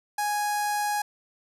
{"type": "tone with notch filter", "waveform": "sawtooth", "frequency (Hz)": 830.6, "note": "G#5", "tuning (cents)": 0, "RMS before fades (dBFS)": -27, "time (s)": [0.18, 1.02], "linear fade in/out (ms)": 5, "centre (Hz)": 3000, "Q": 1.2, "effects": ["resampled to 32000 Hz", "10-bit"]}